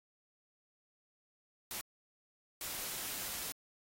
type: noise bursts at uneven times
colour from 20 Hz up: white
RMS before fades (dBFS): -41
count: 2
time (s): 1.71-1.81 / 2.61-3.52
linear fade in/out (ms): 0
effects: AAC 48 kbps